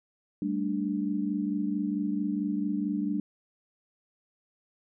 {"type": "chord", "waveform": "sine", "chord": "G suspended second", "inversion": "none", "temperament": "just", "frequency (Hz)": [196, 220.5, 294], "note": ["G3", "A3", "D4"], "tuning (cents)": [0, 4, 2], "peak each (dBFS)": [-31, -33, -30], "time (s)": [0.42, 3.2], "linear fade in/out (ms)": 2, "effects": []}